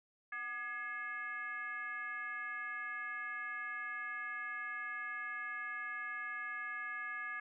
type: tone with frequency modulation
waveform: sine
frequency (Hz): 1681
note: G#6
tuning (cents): +20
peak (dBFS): -39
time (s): 0.32-7.4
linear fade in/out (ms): 5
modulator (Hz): 466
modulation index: 1
effects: none